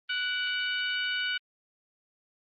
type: harmonic tone with a mistuned harmonic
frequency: 740 Hz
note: F#5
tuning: in tune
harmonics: 2 / 3 / 4 / 5 / 6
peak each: -31 / -36 / -32 / -42 / -45 dBFS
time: 0.09-1.38 s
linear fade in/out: 10 ms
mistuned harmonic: 3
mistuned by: +63 cents
effects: Opus 24 kbps